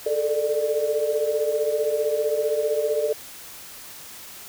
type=tone cluster; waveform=sine; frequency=431.7 / 447.1 / 595 Hz; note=A4 / A4 / D5; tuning=-33 / +28 / +22 cents; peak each=-26 / -25 / -24 dBFS; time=0.06-3.13 s; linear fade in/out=5 ms; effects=white hiss -41 dBFS RMS until 4.48 s